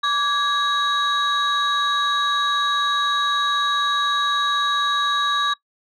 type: tone cluster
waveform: sine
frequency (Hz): 1156 / 1658 / 3831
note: D6 / G#6 / A#7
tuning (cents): -28 / -3 / +47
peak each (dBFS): -19 / -23 / -21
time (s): 0.03-5.54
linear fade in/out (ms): 10
effects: noise-tail reverb RT60 0.1 s tail -21 dB re dry + tanh soft clip ceiling -13 dBFS